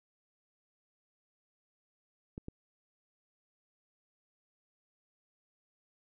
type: clicks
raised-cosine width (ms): 3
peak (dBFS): -28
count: 2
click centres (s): 2.379 / 2.484
effects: none